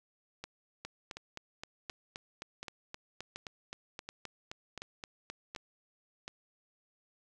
two click trains, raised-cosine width 0.2 ms, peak -24 / -24 dBFS, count 9 / 19, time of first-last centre 0.44-6.279 / 0.85-5.562 s, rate 1.37 / 3.82 Hz, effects none

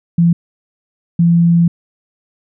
sine tone bursts at uneven times, 169.9 Hz, F3, 47 cents flat, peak -7 dBFS, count 2, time 0.18-0.33 / 1.19-1.68 s, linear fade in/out 5 ms, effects none

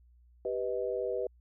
sine chord, G augmented, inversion none, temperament equal with one note detuned, 392 / 493.9 / 628.8 Hz, G4 / B4 / D#5, 0 / 0 / +18 cents, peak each -35 / -33 / -37 dBFS, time 0.45-1.27 s, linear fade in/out 2 ms, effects added 60 Hz sine -58 dBFS peak until 1.4 s

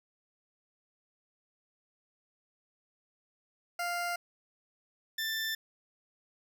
20% pulse tone pair in turn, 698.5 / 1774.4 Hz, F5 / A6, 0 / +14 cents, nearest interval octave + major third, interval 1614 cents, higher second, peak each -27 dBFS, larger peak neither, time 3.79-4.16 / 5.18-5.55 s, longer neither, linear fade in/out 5 ms, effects none

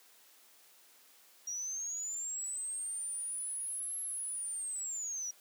sine linear two-way sweep, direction up then down, 5700 to 11230 to 5700 Hz, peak -36 dBFS, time 1.47-5.31 s, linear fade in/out 5 ms, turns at 4.01 s, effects white hiss -62 dBFS RMS until 5.4 s + high-pass 300 Hz 12 dB/octave

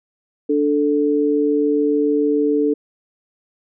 sine tone pair together, 293.1 / 440 Hz, D4 / A4, -3 / 0 cents, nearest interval perfect fifth, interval 703 cents, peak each -17 dBFS, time 0.49-2.74 s, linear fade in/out 10 ms, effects none

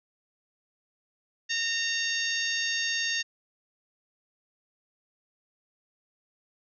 harmonic tone, 919 Hz, A#5, 25 cents flat, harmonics 2 / 3 / 4 / 5 / 6 / 7, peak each -31 / -33 / -34 / -35 / -36 / -36 dBFS, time 1.49-3.23 s, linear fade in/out 20 ms, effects none

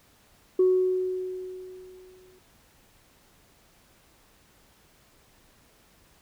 sine tone with exponential decay, 370 Hz, F#4, in tune, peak -15 dBFS, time 0.59-2.39 s, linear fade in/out 5 ms, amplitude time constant 390 ms, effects tanh soft clip ceiling -13 dBFS + pink hiss -60 dBFS RMS until 6.21 s

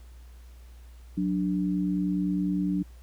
sine tone pair together, 183.9 / 293.7 Hz, F#3 / D4, -10 / 0 cents, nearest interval minor sixth, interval 810 cents, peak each -26 / -28 dBFS, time 1.17-2.83 s, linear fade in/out 10 ms, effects added 60 Hz sine -45 dBFS peak until 3.02 s + pink hiss -61 dBFS RMS until 3.02 s

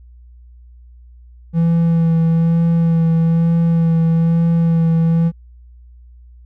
triangle tone with vibrato, 165.7 Hz, E3, 9 cents sharp, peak -9 dBFS, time 1.53-5.32 s, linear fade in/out 50 ms, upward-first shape sine, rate 1.1 Hz, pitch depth 17 cents each way, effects added 60 Hz sine -39 dBFS peak until 6.45 s

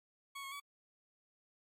20% pulse tone with pitch steps, 1110 / 1091 / 1137 Hz, C#6 / C#6 / C#6, +2 / -28 / +44 cents, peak -39 dBFS, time 0.35-0.602 s, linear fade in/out 10 ms, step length 84 ms, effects AAC 64 kbps

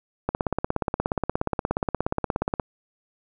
click train, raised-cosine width 1 ms, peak -9 dBFS, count 40, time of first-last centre 0.29-2.598 s, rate 16.9 Hz, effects none

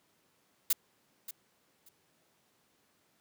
blue noise with echo, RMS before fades -26 dBFS, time 0.7-0.73 s, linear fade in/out 5 ms, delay 580 ms, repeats 2, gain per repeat -15 dB, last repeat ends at 1.89 s, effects pink hiss -71 dBFS RMS until 3.2 s + high-pass 150 Hz 12 dB/octave

